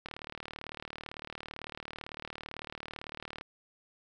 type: click train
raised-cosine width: 0.3 ms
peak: -24 dBFS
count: 128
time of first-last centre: 0.06-3.411 s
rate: 37.9 Hz
effects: none